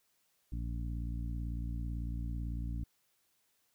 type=harmonic tone; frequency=58 Hz; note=A#1; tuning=8 cents flat; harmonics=1 / 2 / 3 / 4 / 5; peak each=-36 / -42 / -47 / -49 / -50 dBFS; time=0.52-2.84 s; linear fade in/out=5 ms; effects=white hiss -75 dBFS RMS until 3.74 s